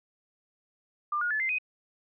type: tone with pitch steps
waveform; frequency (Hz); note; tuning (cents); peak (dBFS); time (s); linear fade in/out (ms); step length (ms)
sine; 1195 / 1437.6 / 1729.5 / 2081 / 2503; D6 / F6 / A6 / C7 / D#7; +30 / +50 / -30 / -10 / +10; -26; 1.12-1.585; 5; 93
effects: none